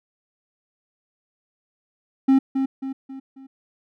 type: tone with echo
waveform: triangle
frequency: 267.7 Hz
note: C4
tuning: 40 cents sharp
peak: -10 dBFS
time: 2.28-2.39 s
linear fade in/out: 10 ms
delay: 270 ms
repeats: 4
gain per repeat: -7 dB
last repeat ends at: 3.47 s
effects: none